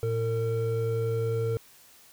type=tone pair together; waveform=triangle; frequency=113.9 / 455.6 Hz; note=A#2 / A#4; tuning=-40 / -40 cents; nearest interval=2 octaves; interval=2400 cents; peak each=-26 dBFS; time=0.03-1.57 s; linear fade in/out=0 ms; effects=white hiss -55 dBFS RMS until 2.12 s